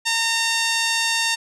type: tone with band-pass filter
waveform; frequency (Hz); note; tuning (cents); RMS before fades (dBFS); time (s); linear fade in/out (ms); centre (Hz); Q
5% pulse; 914; A#5; -34; -21; 0.05-1.36; 20; 2400; 0.51
effects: low-pass 11000 Hz 12 dB/octave